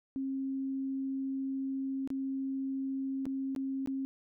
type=tone with dropouts; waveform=sine; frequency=268.6 Hz; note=C4; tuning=46 cents sharp; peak=-32 dBFS; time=0.16-4.05 s; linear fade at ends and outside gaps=0 ms; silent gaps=2.075-2.103 / 3.255-3.265 / 3.55-3.562 / 3.86-3.874 s; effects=none